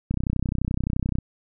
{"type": "click train", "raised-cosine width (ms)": 5, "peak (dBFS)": -12, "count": 35, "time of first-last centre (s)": [0.11, 1.186], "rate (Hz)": 31.6, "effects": []}